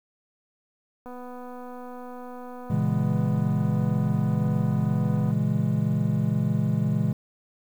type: click train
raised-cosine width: 1 ms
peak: -28 dBFS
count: 1055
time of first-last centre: 1.06-5.31 s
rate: 248 Hz
type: chord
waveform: triangle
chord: A# half-diminished seventh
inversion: none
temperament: equal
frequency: 116.54 / 138.59 / 164.81 / 207.7 Hz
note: A#2 / C#3 / E3 / G#3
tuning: 0 / 0 / 0 / 0 cents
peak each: -25 dBFS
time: 2.7-7.13 s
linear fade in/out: 5 ms
effects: 9-bit